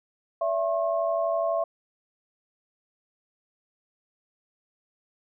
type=tone cluster; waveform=sine; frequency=574 / 666 / 1078 Hz; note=D5 / E5 / C#6; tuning=-40 / +18 / -49 cents; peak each=-31 / -24 / -32 dBFS; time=0.41-1.64 s; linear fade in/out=5 ms; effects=none